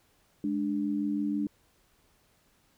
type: tone pair together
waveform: sine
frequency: 208.2 / 294.5 Hz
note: G#3 / D4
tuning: +5 / +5 cents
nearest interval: tritone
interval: 600 cents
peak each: -31 / -29 dBFS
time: 0.44-1.47 s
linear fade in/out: 2 ms
effects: pink hiss -67 dBFS RMS until 2.77 s